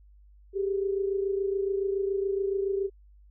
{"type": "tone pair together", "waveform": "sine", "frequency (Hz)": [389.8, 416.9], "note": ["G4", "G#4"], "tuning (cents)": [-10, 7], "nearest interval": "minor second", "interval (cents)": 117, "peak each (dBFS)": [-26, -33], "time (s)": [0.53, 2.9], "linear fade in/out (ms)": 50, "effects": ["added 50 Hz sine -52 dBFS peak until 3.3 s"]}